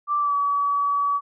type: tone with pitch glide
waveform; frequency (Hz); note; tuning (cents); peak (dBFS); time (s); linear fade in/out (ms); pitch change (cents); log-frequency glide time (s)
sine; 1173 to 1140.3; D6 to C#6; -2 to +49; -19; 0.07-1.21; 50; -49; 0.19-0.35
effects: none